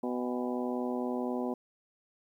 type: harmonic tone with a mistuned harmonic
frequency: 124.1 Hz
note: B2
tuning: 9 cents sharp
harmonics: 2 / 3 / 4 / 5 / 6 / 7 / 8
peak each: -33 / -37 / -39 / -41 / -43 / -44 / -45 dBFS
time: 0.03-1.54 s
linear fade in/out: 5 ms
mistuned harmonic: 7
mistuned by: -87 cents
effects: 11-bit